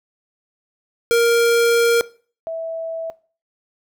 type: tone pair in turn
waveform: square / sine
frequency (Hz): 467.6 / 654.6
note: A#4 / E5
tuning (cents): +5 / -12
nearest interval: tritone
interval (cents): 583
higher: second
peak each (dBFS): -13 / -23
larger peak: first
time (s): 1.11-2.01 / 2.47-3.1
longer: first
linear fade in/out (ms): 0
effects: noise-tail reverb RT60 0.4 s tail -20 dB re dry